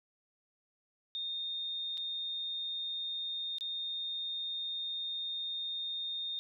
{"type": "tone with dropouts", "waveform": "sine", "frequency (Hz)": 3664, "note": "A#7", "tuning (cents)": -31, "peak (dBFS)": -35, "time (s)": [1.15, 6.39], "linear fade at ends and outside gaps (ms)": 0, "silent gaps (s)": [[1.973, 1.978], [3.584, 3.609]], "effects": []}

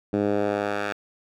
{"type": "tone with band-pass filter sweep", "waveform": "10% pulse", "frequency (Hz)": 102.4, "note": "G#2", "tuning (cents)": -24, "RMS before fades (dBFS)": -25, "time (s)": [0.13, 0.93], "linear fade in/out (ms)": 5, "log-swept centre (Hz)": [300, 1600], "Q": 0.95, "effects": []}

